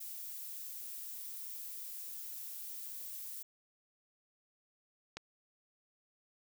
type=noise; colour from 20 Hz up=violet; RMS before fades=-45 dBFS; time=0-3.43 s; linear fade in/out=10 ms
type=click; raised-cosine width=0.2 ms; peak=-25 dBFS; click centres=5.17 s
effects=none